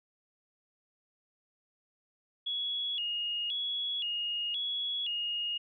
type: tone with vibrato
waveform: sine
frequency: 3100 Hz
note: G7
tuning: 20 cents flat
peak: -31 dBFS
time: 2.46-5.58 s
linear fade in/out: 10 ms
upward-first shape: square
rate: 0.96 Hz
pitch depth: 140 cents each way
effects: none